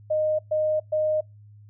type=tone bursts; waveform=sine; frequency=617 Hz; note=D#5; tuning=15 cents flat; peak=-20 dBFS; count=3; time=0.1-1.21 s; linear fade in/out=10 ms; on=290 ms; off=120 ms; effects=noise-tail reverb RT60 0.2 s tail -26 dB re dry + added 104 Hz sine -46 dBFS peak until 1.69 s